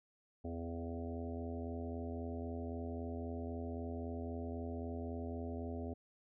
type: harmonic tone with a mistuned harmonic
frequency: 83.8 Hz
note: E2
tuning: 29 cents sharp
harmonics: 1 / 3 / 4 / 5 / 6 / 7 / 8 / 9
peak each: -43 / -44 / -53 / -48 / -59 / -52 / -52 / -57 dBFS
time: 0.44-5.94 s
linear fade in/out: 10 ms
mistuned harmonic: 8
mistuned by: +17 cents
effects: none